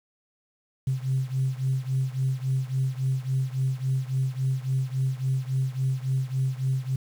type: beating tone pair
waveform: sine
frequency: 130.5 / 134.1 Hz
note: C3 / C3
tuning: -4 / +43 cents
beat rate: 3.6 Hz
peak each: -25 / -27 dBFS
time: 0.87-6.96 s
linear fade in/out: 5 ms
effects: tanh soft clip ceiling -17 dBFS + 8-bit